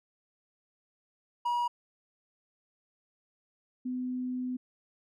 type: tone pair in turn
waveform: triangle / sine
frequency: 961 / 252.3 Hz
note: B5 / B3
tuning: -48 / +37 cents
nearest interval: octave + major seventh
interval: 2315 cents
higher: first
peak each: -25 / -31 dBFS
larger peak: first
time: 1.45-1.68 / 3.85-4.57 s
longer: second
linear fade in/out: 10 ms
effects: none